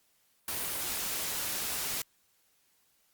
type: noise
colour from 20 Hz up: white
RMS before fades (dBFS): -34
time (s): 0.48-2.02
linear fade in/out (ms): 2
effects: white hiss -70 dBFS RMS until 3.13 s + Opus 48 kbps